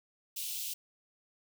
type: high-pass noise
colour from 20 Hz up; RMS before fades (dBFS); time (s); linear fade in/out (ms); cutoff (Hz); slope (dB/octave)
white; -38; 0.36-0.74; 10; 2600; 48
effects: none